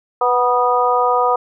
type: harmonic tone with a mistuned harmonic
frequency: 246.9 Hz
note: B3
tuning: in tune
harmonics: 2 / 3 / 4 / 5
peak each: -18 / -18 / -18 / -18 dBFS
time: 0.21-1.36 s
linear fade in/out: 5 ms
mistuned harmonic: 4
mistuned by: -24 cents
effects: none